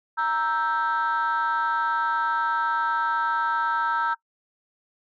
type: chord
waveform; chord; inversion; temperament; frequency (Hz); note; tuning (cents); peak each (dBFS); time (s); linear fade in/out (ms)
sine; E diminished; second; equal; 932.3 / 1318.5 / 1568; Bb5 / E6 / G6; 0 / 0 / 0; -24 / -24 / -27; 0.17-4.15; 20
effects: noise-tail reverb RT60 0.1 s tail -22 dB re dry + tanh soft clip ceiling -16 dBFS